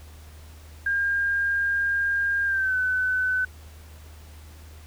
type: tone with pitch glide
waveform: sine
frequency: 1609 to 1509.9 Hz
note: G6 to F#6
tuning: +45 to +35 cents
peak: -21 dBFS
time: 0.86-3.45 s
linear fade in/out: 5 ms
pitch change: -110 cents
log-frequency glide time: 2.45-2.76 s
effects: added 77 Hz sine -43 dBFS peak until 4.86 s + pink hiss -52 dBFS RMS until 4.86 s

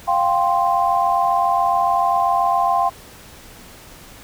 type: chord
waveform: sine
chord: F suspended second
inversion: none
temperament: just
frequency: 698.5 / 785.8 / 1047.7 Hz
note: F5 / G5 / C6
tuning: 0 / +4 / +2 cents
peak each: -19 dBFS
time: 0.07-2.9 s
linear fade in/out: 20 ms
effects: pink hiss -42 dBFS RMS until 4.23 s

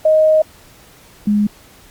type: tone pair in turn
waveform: sine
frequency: 625 / 207.7 Hz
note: D#5 / G#3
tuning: +8 / 0 cents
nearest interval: octave + perfect fifth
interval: 1908 cents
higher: first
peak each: -8 / -11 dBFS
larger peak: first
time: 0.05-0.42 / 1.27-1.47 s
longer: first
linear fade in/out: 5 ms
effects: pink hiss -45 dBFS RMS until 1.9 s + Opus 48 kbps

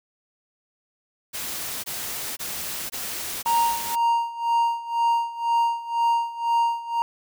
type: noise bursts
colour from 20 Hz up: white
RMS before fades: -31 dBFS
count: 5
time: 1.33-3.96 s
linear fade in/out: 20 ms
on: 510 ms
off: 20 ms
type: tone with tremolo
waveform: triangle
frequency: 932.3 Hz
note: A#5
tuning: in tune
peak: -15 dBFS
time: 3.46-7.02 s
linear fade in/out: 0 ms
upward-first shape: sine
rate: 2 Hz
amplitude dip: 85%
effects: none

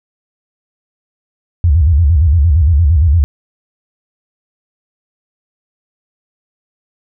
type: tone with vibrato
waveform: sine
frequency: 77.8 Hz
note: D#2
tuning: in tune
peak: -6 dBFS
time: 1.64-3.24 s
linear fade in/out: 0 ms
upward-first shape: square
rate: 8.7 Hz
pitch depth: 180 cents each way
effects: none

